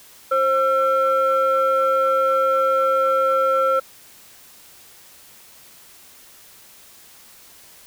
sine tone pair together, 531 / 1348 Hz, C5 / E6, +25 / +38 cents, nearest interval octave + major third, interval 1613 cents, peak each -17 dBFS, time 0.31-3.8 s, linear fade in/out 10 ms, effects tanh soft clip ceiling -10 dBFS + white hiss -47 dBFS RMS until 7.86 s

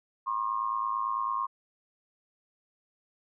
sine tone with amplitude modulation, 1075 Hz, C6, 47 cents sharp, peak -24 dBFS, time 0.26-1.47 s, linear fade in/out 20 ms, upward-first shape sine, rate 109 Hz, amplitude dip 80%, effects none

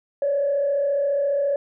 sine tone with frequency modulation, 565 Hz, C#5, 33 cents sharp, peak -18 dBFS, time 0.22-1.56 s, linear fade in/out 2 ms, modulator 34.6 Hz, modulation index 0.47, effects tanh soft clip ceiling -14 dBFS

